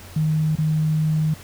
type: tone with dropouts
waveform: sine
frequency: 155.56 Hz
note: D#3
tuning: in tune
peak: -17 dBFS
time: 0.16-1.34 s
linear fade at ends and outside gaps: 5 ms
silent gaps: 0.555-0.584 s
effects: added 90 Hz sine -42 dBFS peak until 1.43 s + pink hiss -43 dBFS RMS until 1.43 s